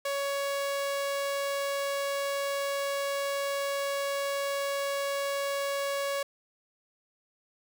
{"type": "tone", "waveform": "sawtooth", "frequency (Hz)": 559, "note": "C#5", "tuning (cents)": 14, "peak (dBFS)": -25, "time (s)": [0.05, 6.23], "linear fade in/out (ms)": 5, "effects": ["9-bit"]}